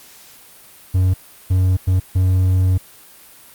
triangle tone bursts at uneven times, 92.5 Hz, F#2, in tune, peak -10 dBFS, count 4, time 0.94-1.14 / 1.5-1.77 / 1.87-2 / 2.15-2.78 s, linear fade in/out 10 ms, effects white hiss -44 dBFS RMS until 3.54 s + Opus 48 kbps

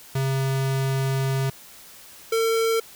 square tone pair in turn, 134.4 / 452.1 Hz, C3 / A4, +47 / +47 cents, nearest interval octave + major sixth, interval 2100 cents, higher second, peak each -22 / -20 dBFS, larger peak second, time 0.15-1.5 / 2.32-2.8 s, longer first, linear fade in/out 5 ms, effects white hiss -46 dBFS RMS until 2.95 s

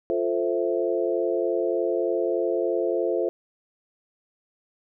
sine chord, F major seventh, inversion none, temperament equal, 349.2 / 440 / 523.3 / 659.3 Hz, F4 / A4 / C5 / E5, 0 / 0 / 0 / 0 cents, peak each -26 / -27 / -27 / -30 dBFS, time 0.1-3.29 s, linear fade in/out 0 ms, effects none

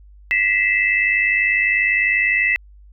sine tone cluster, 1952 / 2052 / 2629 Hz, B6 / C7 / E7, -21 / -34 / -5 cents, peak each -19 dBFS, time 0.31-2.56 s, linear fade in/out 0 ms, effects added 50 Hz sine -42 dBFS peak until 2.92 s

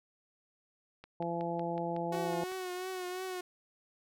click train, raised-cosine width 0.3 ms, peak -33 dBFS, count 9, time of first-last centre 1.04-2.519 s, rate 5.41 Hz
harmonic tone, 170 Hz, F3, 46 cents flat, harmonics 1 / 2 / 3 / 4 / 5, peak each -39 / -39 / -39 / -39 / -39 dBFS, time 1.2-2.44 s, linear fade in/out 2 ms
sawtooth tone with vibrato, 367.7 Hz, F#4, 11 cents flat, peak -33 dBFS, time 2.12-3.41 s, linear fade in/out 5 ms, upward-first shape triangle, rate 2.9 Hz, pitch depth 47 cents each way
effects none

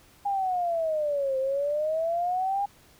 sine exponential two-way sweep, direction down then up, 815 to 523.3 to 815 Hz, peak -24 dBFS, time 0.25-2.66 s, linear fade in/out 10 ms, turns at 1.38 s, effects pink hiss -57 dBFS RMS until 2.99 s

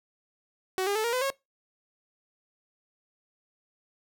sawtooth tone with pitch steps, 374.9 / 404.1 / 435.7 / 469.6 / 506.2 / 545.7 Hz, F#4 / G#4 / A4 / A#4 / B4 / C#5, +23 / -47 / -17 / +13 / +43 / -27 cents, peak -22 dBFS, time 0.78-1.302 s, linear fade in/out 0 ms, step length 87 ms, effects noise-tail reverb RT60 0.2 s tail -22 dB re dry

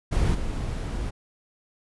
brown noise with level steps, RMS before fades -22 / -29 dBFS, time 0.11-1.11 s, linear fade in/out 20 ms, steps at 0.34 s, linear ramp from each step 10 ms, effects resampled to 24000 Hz

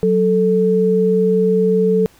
sine tone pair together, 185.21 / 440 Hz, F#3 / A4, +2 / 0 cents, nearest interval octave + minor third, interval 1498 cents, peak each -16 / -13 dBFS, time 0.03-2.06 s, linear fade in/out 0 ms, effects pink hiss -50 dBFS RMS until 2.19 s

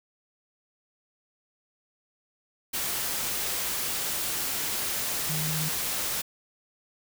sine tone in noise, 155.56 Hz, D#3, in tune, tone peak -30 dBFS, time 5.29-5.69 s, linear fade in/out 10 ms, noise white, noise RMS -30 dBFS, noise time 2.73-6.22 s, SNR -3 dB, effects none

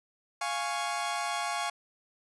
sawtooth chord, Db major, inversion first, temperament equal, 698.5 / 830.6 / 1108.7 Hz, F5 / Ab5 / Db6, 0 / 0 / 0 cents, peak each -31 dBFS, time 0.41-1.7 s, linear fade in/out 5 ms, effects resampled to 24000 Hz

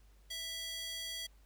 square tone with high-pass filter, 659.3 Hz, E5, in tune, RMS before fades -42 dBFS, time 0.3-1.27 s, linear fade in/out 10 ms, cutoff 3200 Hz, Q 1.9, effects added 50 Hz sine -59 dBFS peak until 1.45 s + pink hiss -71 dBFS RMS until 1.45 s

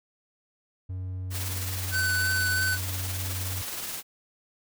triangle tone, 92.5 Hz, F#2, in tune, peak -29 dBFS, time 0.89-3.62 s, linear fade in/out 10 ms
white noise with tremolo, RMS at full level -33 dBFS, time 1.3-4.03 s, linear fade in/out 50 ms, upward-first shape triangle, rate 19 Hz, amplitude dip 40%
square tone with vibrato, 1510 Hz, F#6, 35 cents sharp, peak -25 dBFS, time 1.91-2.78 s, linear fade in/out 50 ms, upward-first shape triangle, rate 3.1 Hz, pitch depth 18 cents each way
effects none

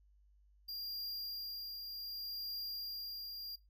square tone with tremolo, 4788 Hz, D8, 33 cents sharp, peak -40 dBFS, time 0.68-3.56 s, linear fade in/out 10 ms, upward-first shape triangle, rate 0.66 Hz, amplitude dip 40%, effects noise-tail reverb RT60 0.2 s tail -20 dB re dry + added 50 Hz sine -64 dBFS peak until 3.69 s

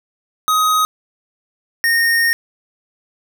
square tone pair in turn, 1258 / 1845.2 Hz, D#6 / A#6, +19 / -18 cents, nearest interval perfect fifth, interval 663 cents, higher second, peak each -13 dBFS, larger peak neither, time 0.48-0.85 / 1.84-2.33 s, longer second, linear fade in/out 0 ms, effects none

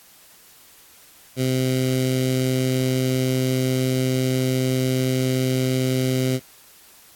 15% pulse tone with notch filter, 129.4 Hz, C3, 19 cents flat, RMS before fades -21 dBFS, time 1.36-6.4 s, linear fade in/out 50 ms, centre 1100 Hz, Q 0.59, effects white hiss -50 dBFS RMS until 7.15 s + AAC 64 kbps

